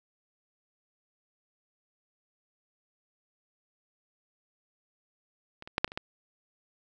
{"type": "clicks", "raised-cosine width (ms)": 0.3, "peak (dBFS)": [-27, -27, -10, -6, -30, -25, -16], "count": 7, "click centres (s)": [5.624, 5.675, 5.781, 5.845, 5.878, 5.919, 5.975], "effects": []}